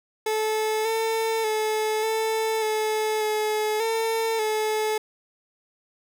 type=tone with pitch steps; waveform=30% pulse; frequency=434.3 / 448 / 432.5 / 442.4 / 432.4 / 427.9 / 450.8 / 431.5 Hz; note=A4 / A4 / A4 / A4 / A4 / A4 / A4 / A4; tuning=-23 / +31 / -30 / +9 / -30 / -48 / +42 / -34 cents; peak=-20 dBFS; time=0.26-4.98 s; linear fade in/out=5 ms; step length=590 ms; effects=none